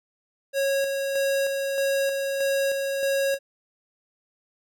square tone with tremolo, 549 Hz, C#5, 17 cents flat, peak -22 dBFS, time 0.53-3.39 s, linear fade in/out 50 ms, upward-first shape square, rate 1.6 Hz, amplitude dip 35%, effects none

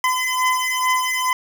25% pulse beating tone pair, 1017 / 1019.3 Hz, C6 / C6, -50 / -46 cents, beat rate 2.3 Hz, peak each -17 dBFS, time 0.04-1.33 s, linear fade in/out 2 ms, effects none

